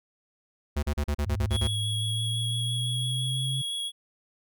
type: tone bursts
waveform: square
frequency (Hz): 73.2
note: D2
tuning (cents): -5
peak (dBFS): -25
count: 9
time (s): 0.76-1.677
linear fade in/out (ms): 10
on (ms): 69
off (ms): 37
type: linear sweep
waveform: sine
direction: up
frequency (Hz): 99.3 to 133.3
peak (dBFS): -28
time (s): 1.26-3.62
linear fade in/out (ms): 10
type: tone with vibrato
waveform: square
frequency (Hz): 3333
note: G#7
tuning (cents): +5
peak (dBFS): -30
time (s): 1.5-3.92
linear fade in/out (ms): 50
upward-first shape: sine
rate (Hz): 5.9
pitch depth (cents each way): 10
effects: none